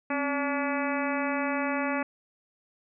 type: harmonic tone with a mistuned harmonic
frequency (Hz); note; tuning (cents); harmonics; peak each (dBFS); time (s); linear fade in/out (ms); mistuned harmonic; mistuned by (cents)
285.8; D4; -47; 1 / 2 / 3 / 4 / 5 / 6 / 7 / 8 / 9; -30 / -33 / -35 / -36 / -37 / -38 / -38 / -39 / -40; 0.1-2.03; 5; 1; -98
effects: none